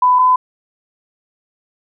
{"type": "tone pair in turn", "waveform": "sine", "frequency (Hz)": [999, 1010], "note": ["B5", "B5"], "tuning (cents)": [20, 39], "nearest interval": "unison", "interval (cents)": 19, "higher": "second", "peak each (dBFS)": -8, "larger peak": "neither", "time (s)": [[0.02, 0.19], [0.19, 0.36]], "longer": "neither", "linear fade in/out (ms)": 5, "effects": []}